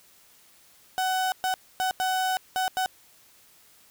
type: tone bursts at uneven times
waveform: 35% pulse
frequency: 749 Hz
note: F#5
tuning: 21 cents sharp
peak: -22 dBFS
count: 6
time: 0.98-1.32 / 1.44-1.54 / 1.8-1.91 / 2-2.37 / 2.56-2.68 / 2.77-2.86 s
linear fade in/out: 0 ms
effects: white hiss -57 dBFS RMS until 3.9 s